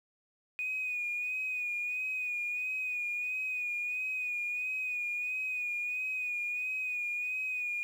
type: tone with vibrato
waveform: sine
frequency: 2477 Hz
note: D#7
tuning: 8 cents flat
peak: -31 dBFS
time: 0.59-7.83 s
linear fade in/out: 0 ms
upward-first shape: sine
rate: 1.5 Hz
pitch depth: 38 cents each way
effects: tanh soft clip ceiling -27 dBFS + 10-bit